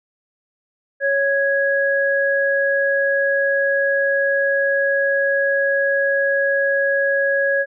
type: tone pair together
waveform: sine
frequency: 554.4 / 1661.3 Hz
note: C#5 / G#6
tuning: 0 / 0 cents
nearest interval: octave + perfect fifth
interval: 1900 cents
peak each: -18 dBFS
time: 1-7.66 s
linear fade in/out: 50 ms
effects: none